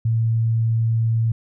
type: tone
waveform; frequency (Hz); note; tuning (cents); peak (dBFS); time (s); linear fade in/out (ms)
sine; 113.6; A#2; -44; -16; 0.05-1.32; 5
effects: none